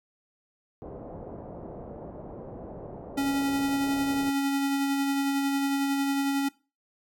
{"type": "low-pass noise", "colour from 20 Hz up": "white", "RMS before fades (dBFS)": -41, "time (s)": [0.82, 4.3], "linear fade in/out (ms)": 0, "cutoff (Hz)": 660, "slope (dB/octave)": 24}
{"type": "tone with tremolo", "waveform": "square", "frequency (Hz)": 277.2, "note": "C#4", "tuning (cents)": 0, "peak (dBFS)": -24, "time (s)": [3.17, 6.49], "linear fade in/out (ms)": 10, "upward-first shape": "sine", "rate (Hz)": 11, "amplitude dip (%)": 25}
{"effects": ["noise-tail reverb RT60 0.3 s tail -21 dB re dry"]}